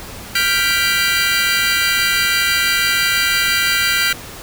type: chord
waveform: 25% pulse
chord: G dominant seventh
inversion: third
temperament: equal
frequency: 1396.9 / 1568 / 1975.5 / 2349 Hz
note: F6 / G6 / B6 / D7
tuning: 0 / 0 / 0 / 0 cents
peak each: -16 dBFS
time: 0.35-4.13 s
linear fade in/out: 5 ms
effects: pink hiss -33 dBFS RMS until 4.42 s